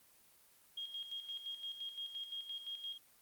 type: tone with tremolo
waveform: sine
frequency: 3252 Hz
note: G#7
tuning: 37 cents flat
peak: -40 dBFS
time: 0.77-2.98 s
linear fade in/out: 5 ms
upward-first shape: square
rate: 5.8 Hz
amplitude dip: 60%
effects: white hiss -66 dBFS RMS until 3.21 s + Opus 24 kbps